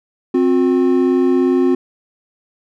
triangle tone pair together, 262.6 / 360 Hz, C4 / F#4, +6 / -47 cents, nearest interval perfect fourth, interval 547 cents, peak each -12 dBFS, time 0.34-1.75 s, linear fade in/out 5 ms, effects none

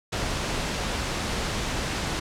pink noise, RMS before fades -28 dBFS, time 0.12-2.2 s, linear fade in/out 10 ms, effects low-pass 7000 Hz 12 dB/octave

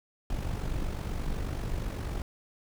brown noise with amplitude modulation, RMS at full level -30 dBFS, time 0.3-2.22 s, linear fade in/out 2 ms, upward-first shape sine, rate 48.1 Hz, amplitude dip 55%, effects none

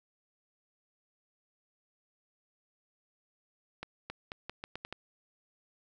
accelerating click train, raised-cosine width 0.3 ms, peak -23 dBFS, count 8, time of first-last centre 3.83-4.926 s, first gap 270 ms, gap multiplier 0.81, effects none

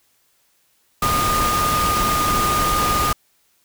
sine tone in noise, 1222 Hz, D#6, 32 cents flat, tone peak -18 dBFS, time 1.02-3.13 s, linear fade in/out 5 ms, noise pink, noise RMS -22 dBFS, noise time 1.02-3.13 s, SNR +1 dB, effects white hiss -62 dBFS RMS until 3.64 s

